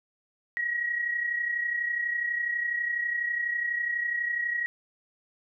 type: tone pair together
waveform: sine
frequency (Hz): 1902 / 1934.1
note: A#6 / B6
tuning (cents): +34 / -37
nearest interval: unison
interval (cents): 29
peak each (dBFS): -27 / -35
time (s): 0.57-4.66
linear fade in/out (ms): 0
effects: none